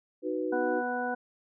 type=chord; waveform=sine; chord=B major; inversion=first; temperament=equal with one note detuned; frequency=308.6 / 370 / 493.9 Hz; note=D#4 / F#4 / B4; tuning=-14 / 0 / 0 cents; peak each=-33 dBFS; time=0.22-0.83 s; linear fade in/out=50 ms
type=harmonic tone; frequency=246.9 Hz; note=B3; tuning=in tune; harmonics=1 / 2 / 3 / 4 / 6; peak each=-36 / -35 / -33 / -41 / -35 dBFS; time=0.52-1.15 s; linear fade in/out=10 ms
effects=none